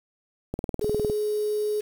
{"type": "click train", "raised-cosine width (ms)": 2, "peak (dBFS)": -15, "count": 12, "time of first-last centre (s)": [0.54, 1.098], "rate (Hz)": 19.7}
{"type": "tone", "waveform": "sine", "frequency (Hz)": 421.7, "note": "G#4", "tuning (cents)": 26, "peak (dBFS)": -23, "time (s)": [0.81, 1.81], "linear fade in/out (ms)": 10}
{"effects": ["7-bit"]}